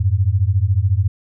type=beating tone pair; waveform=sine; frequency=89.7 / 103.7 Hz; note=F2 / G#2; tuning=+47 / -2 cents; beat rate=14 Hz; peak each=-16 dBFS; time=0-1.08 s; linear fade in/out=10 ms; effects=none